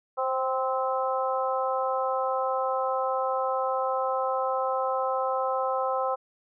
harmonic tone with a mistuned harmonic, 260.2 Hz, C4, 9 cents flat, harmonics 2 / 3 / 4 / 5, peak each -28 / -30 / -31 / -32 dBFS, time 0.17-6.16 s, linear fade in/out 20 ms, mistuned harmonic 2, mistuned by +17 cents, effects none

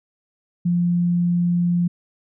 sine tone, 174.4 Hz, F3, 2 cents flat, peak -16 dBFS, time 0.65-1.88 s, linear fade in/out 10 ms, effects none

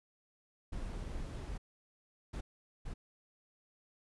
brown noise bursts at uneven times, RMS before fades -41 dBFS, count 3, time 0.72-1.58 / 2.33-2.41 / 2.85-2.94 s, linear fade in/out 10 ms, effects resampled to 24000 Hz

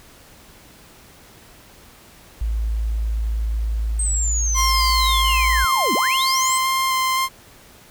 sine tone, 55 Hz, A1, in tune, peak -19 dBFS, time 2.41-5.65 s, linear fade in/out 5 ms
sine linear two-way sweep, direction down then up, 8372 to 196 to 8372 Hz, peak -21 dBFS, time 3.99-6.58 s, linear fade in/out 5 ms, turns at 5.94 s
sawtooth tone with vibrato, 1049 Hz, C6, 4 cents sharp, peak -14 dBFS, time 4.54-7.29 s, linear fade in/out 50 ms, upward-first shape square, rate 1.9 Hz, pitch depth 9 cents each way
effects pink hiss -47 dBFS RMS until 7.9 s

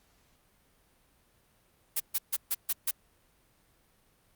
blue noise bursts, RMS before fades -28 dBFS, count 6, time 1.96-2.912 s, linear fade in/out 10 ms, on 42 ms, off 140 ms, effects pink hiss -67 dBFS RMS until 4.35 s + Opus 48 kbps

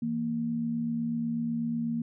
sine tone pair together, 164.98 / 233.1 Hz, E3 / A#3, +2 / 0 cents, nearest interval tritone, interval 598 cents, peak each -36 / -28 dBFS, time 0.02-2.02 s, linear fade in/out 5 ms, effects none

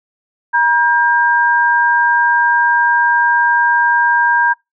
sine tone pair together, 951.4 / 1600 Hz, A#5 / G6, +35 / +35 cents, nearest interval major sixth, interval 900 cents, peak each -12 dBFS, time 0.53-4.54 s, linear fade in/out 20 ms, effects noise-tail reverb RT60 0.2 s tail -26 dB re dry

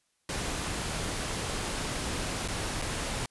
pink noise with dropouts, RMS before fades -33 dBFS, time 0.29-3.26 s, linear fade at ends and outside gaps 2 ms, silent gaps 2.478-2.484 / 2.817-2.821 s, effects white hiss -74 dBFS RMS until 3.3 s + resampled to 24000 Hz

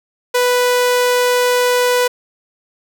sawtooth tone, 493.9 Hz, B4, in tune, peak -8 dBFS, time 0.34-2.08 s, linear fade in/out 10 ms, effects none

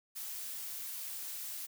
blue noise, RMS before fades -42 dBFS, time 0.15-1.67 s, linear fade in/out 20 ms, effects none

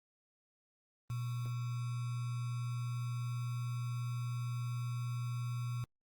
sine tone with sample-and-hold, 120.7 Hz, B2, 39 cents flat, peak -35 dBFS, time 1.1-5.84 s, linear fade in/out 0 ms, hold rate 1225 Hz, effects Opus 24 kbps

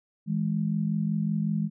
sine tone pair together, 162.31 / 207.7 Hz, E3 / G#3, -27 / 0 cents, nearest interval major third, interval 427 cents, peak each -27 dBFS, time 0.26-1.7 s, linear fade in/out 50 ms, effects none

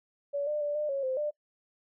sine tone with pitch steps, 569 / 599 / 585 / 600 / 551 / 520 / 596 Hz, C#5 / D5 / D5 / D5 / C#5 / C5 / D5, +45 / +34 / -7 / +37 / -11 / -11 / +25 cents, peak -28 dBFS, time 0.33-1.31 s, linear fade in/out 20 ms, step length 140 ms, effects noise-tail reverb RT60 0.1 s tail -23 dB re dry

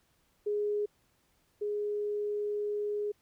sine tone pair in turn, 415.3 / 415.3 Hz, G#4 / G#4, 0 / 0 cents, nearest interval unison, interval 0 cents, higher neither, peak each -28 / -30 dBFS, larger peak first, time 0.46-0.86 / 1.61-3.12 s, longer second, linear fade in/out 10 ms, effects pink hiss -71 dBFS RMS until 3.21 s

